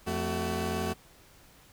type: tone cluster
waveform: 20% pulse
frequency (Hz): 86.2 / 220.1 / 376.3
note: F2 / A3 / F#4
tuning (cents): -22 / +1 / +29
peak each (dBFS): -29 / -29 / -29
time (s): 0.06-0.94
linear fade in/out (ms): 20
effects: pink hiss -57 dBFS RMS until 1.72 s